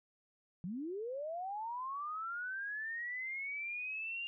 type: linear sweep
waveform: sine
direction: up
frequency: 162.8 to 2809 Hz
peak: -38 dBFS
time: 0.64-4.27 s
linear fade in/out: 0 ms
effects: none